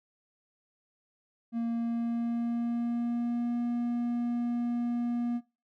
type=tone with pitch glide; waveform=triangle; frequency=232.1 to 239 Hz; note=A#3 to A#3; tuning=-7 to +43 cents; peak=-26 dBFS; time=1.52-5.41 s; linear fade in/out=50 ms; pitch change=+50 cents; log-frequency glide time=1.67-3.58 s; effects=noise-tail reverb RT60 0.3 s tail -20 dB re dry